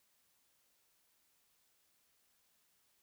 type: silence
effects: white hiss -75 dBFS RMS until 3.02 s